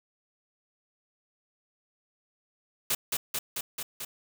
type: noise with echo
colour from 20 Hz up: white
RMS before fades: -27 dBFS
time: 2.9-2.95 s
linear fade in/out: 5 ms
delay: 220 ms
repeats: 5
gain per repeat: -2 dB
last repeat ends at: 4.05 s
effects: none